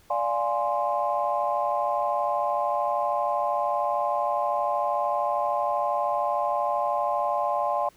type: chord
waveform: sine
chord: D half-diminished seventh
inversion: none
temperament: equal with one note detuned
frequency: 585.6 / 698.5 / 830.6 / 1046.5 Hz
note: D5 / F5 / Ab5 / C6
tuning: -5 / 0 / 0 / 0 cents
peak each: -28 dBFS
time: 0.1-7.89 s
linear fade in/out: 5 ms
effects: tanh soft clip ceiling -12 dBFS + pink hiss -58 dBFS RMS until 7.96 s